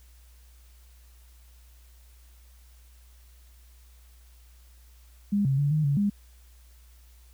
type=tone with pitch steps; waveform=sine; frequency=203.1 / 135.3 / 143.2 / 153.5 / 141.6 / 203.3 Hz; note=G#3 / C#3 / D3 / D#3 / C#3 / G#3; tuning=-38 / -42 / -43 / -23 / +37 / -37 cents; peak=-21 dBFS; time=5.32-6.1 s; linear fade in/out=10 ms; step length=130 ms; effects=added 60 Hz sine -51 dBFS peak until 7.33 s + white hiss -62 dBFS RMS until 7.33 s